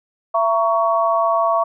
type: chord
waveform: sine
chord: A# diminished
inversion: second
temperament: just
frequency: 671.3 / 932.3 / 1118.8 Hz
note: E5 / A#5 / C#6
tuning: +31 / 0 / +16 cents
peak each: -17 / -23 / -18 dBFS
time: 0.34-1.64 s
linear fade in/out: 10 ms
effects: none